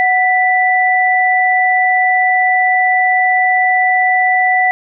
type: tone pair together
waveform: sine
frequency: 740 / 1975.6 Hz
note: F#5 / B6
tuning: 0 / 0 cents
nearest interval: octave + perfect fourth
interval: 1700 cents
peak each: -12 dBFS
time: 0-4.71 s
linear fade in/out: 0 ms
effects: none